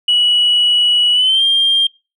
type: tone with pitch glide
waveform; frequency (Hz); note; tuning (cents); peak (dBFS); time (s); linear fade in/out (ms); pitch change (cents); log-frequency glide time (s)
sine; 2932 to 3197; F#7 to G7; -16 to +33; -8; 0.08-1.87; 5; +149; 1.13-1.43
effects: noise-tail reverb RT60 0.3 s tail -23 dB re dry + tanh soft clip ceiling -6 dBFS